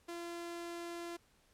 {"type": "tone", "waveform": "sawtooth", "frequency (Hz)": 342.4, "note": "F4", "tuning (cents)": -34, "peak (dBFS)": -38, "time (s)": [0.08, 1.17], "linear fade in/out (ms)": 10, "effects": ["pink hiss -70 dBFS RMS until 1.53 s", "low-pass 12000 Hz 12 dB/octave"]}